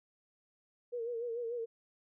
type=tone with vibrato; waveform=sine; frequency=470.4 Hz; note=A#4; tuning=16 cents sharp; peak=-35 dBFS; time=0.92-1.66 s; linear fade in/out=20 ms; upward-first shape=sine; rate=6.8 Hz; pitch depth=65 cents each way; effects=none